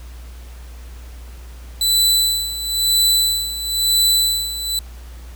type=tone with tremolo; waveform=sawtooth; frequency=3989 Hz; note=B7; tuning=17 cents sharp; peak=-9 dBFS; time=1.81-4.79 s; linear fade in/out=2 ms; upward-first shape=sine; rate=1 Hz; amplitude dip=75%; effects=added 60 Hz sine -33 dBFS peak until 5.35 s + pink hiss -46 dBFS RMS until 5.35 s